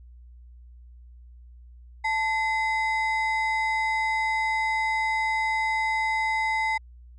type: ring-modulated tone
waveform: triangle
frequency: 1464 Hz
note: F#6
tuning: 19 cents flat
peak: -18 dBFS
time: 2.04-6.78 s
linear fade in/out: 10 ms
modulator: 584 Hz
effects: added 60 Hz sine -45 dBFS peak until 7.18 s + resampled to 24000 Hz